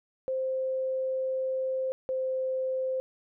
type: tone pair in turn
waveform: sine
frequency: 523 / 520.8 Hz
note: C5 / C5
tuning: -1 / -8 cents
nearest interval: unison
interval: 7 cents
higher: first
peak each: -27 dBFS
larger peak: neither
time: 0.28-1.92 / 2.09-3 s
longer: first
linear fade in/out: 0 ms
effects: none